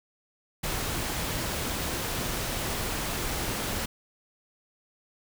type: noise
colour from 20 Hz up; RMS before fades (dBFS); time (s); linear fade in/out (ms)
pink; -31; 0.63-3.86; 10
effects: none